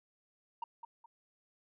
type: tone with echo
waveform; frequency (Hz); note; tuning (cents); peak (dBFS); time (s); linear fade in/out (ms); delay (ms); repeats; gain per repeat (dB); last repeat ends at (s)
sine; 932.3; A#5; 0; -33; 0.62-0.64; 5; 210; 2; -10; 1.06
effects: tanh soft clip ceiling -35 dBFS